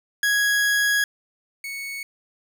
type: tone pair in turn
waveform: 40% pulse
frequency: 1661.2 / 2217 Hz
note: G#6 / C#7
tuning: 0 / 0 cents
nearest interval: perfect fourth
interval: 500 cents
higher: second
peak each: -17 / -29 dBFS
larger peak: first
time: 0.23-1.04 / 1.64-2.03 s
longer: first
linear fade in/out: 2 ms
effects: none